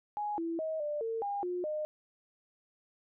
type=tone with pitch steps; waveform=sine; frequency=833 / 332.4 / 634 / 593 / 452.6 / 808 / 357.4 / 610 Hz; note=G#5 / E4 / D#5 / D5 / A4 / G#5 / F4 / D#5; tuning=+5 / +15 / +32 / +17 / +49 / -48 / +40 / -34 cents; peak=-32 dBFS; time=0.17-1.85 s; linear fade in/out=0 ms; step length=210 ms; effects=none